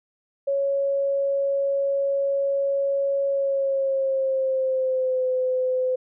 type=tone with pitch glide; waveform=sine; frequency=554.4 to 511.3 Hz; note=C#5 to C5; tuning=0 to -40 cents; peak=-20 dBFS; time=0.47-5.96 s; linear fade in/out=10 ms; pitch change=-140 cents; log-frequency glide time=3.28-5.26 s; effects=none